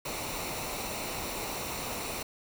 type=noise with comb filter; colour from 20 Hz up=pink; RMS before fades=-36 dBFS; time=0.05-2.23 s; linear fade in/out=5 ms; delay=0.61 ms; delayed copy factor=-0.55; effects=none